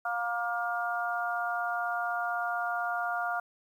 harmonic tone, 235.8 Hz, A#3, 20 cents sharp, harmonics 3 / 4 / 5 / 6, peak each -32 / -41 / -37 / -33 dBFS, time 0.05-3.4 s, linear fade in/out 5 ms, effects 10-bit

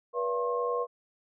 sine tone cluster, 484.6 / 575 / 677 / 1072 Hz, B4 / D5 / E5 / C6, -33 / -37 / +46 / +42 cents, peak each -29 / -38 / -38 / -32 dBFS, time 0.13-0.87 s, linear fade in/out 50 ms, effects none

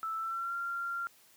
sine tone with pitch glide, 1318.5 to 1383.3 Hz, E6 to F6, 0 to -17 cents, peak -33 dBFS, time 0.03-1.07 s, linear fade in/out 0 ms, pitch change +83 cents, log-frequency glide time 0.16-0.55 s, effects white hiss -62 dBFS RMS until 1.36 s + high-pass 100 Hz 12 dB/octave

